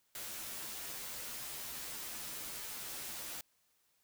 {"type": "noise with comb filter", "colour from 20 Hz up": "white", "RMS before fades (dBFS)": -44, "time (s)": [0.15, 3.41], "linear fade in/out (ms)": 2, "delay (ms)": 11, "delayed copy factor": -0.9, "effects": ["white hiss -75 dBFS RMS until 4.03 s"]}